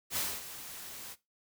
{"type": "noise with ADSR envelope", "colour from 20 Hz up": "white", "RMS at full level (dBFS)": -32, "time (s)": [0.1, 1.16], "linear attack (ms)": 68, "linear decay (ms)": 240, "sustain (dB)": -13, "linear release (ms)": 42, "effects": ["noise-tail reverb RT60 0.2 s tail -17 dB re dry"]}